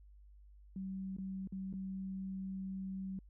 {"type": "tone with dropouts", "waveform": "sine", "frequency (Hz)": 190.8, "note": "G3", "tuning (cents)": -47, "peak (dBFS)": -39, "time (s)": [0.76, 3.19], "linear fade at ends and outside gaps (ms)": 2, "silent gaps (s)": [[1.166, 1.184], [1.474, 1.523], [1.728, 1.737]], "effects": ["added 50 Hz sine -56 dBFS peak until 3.29 s"]}